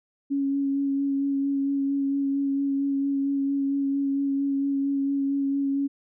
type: tone with vibrato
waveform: sine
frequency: 277.2 Hz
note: C#4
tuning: in tune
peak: -22 dBFS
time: 0.3-5.88 s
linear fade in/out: 20 ms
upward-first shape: sine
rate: 4.4 Hz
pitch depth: 15 cents each way
effects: none